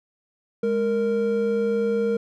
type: tone pair together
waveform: triangle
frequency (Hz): 207.7 / 464.1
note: G#3 / A#4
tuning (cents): 0 / -8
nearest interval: octave + major second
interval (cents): 1392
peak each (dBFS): -24 / -19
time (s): 0.63-2.17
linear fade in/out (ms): 5
effects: none